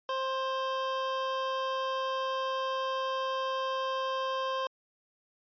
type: tone pair together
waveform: square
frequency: 528 / 1052 Hz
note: C5 / C6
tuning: +16 / +9 cents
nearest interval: octave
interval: 1193 cents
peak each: -34 / -33 dBFS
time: 0.09-4.67 s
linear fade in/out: 2 ms
effects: resampled to 11025 Hz